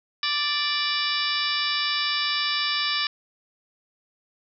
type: harmonic tone with a mistuned harmonic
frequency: 587.3 Hz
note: D5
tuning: in tune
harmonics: 2 / 3 / 4 / 5 / 6 / 7 / 8 / 9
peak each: -31 / -31 / -31 / -31 / -31 / -31 / -31 / -31 dBFS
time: 0.23-3.07 s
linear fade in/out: 2 ms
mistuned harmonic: 7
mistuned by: -91 cents
effects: none